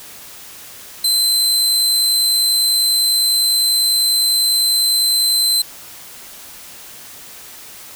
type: tone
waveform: sawtooth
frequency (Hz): 4075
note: C8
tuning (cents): -47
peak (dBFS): -10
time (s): 1.04-5.62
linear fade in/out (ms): 5
effects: white hiss -37 dBFS RMS until 7.95 s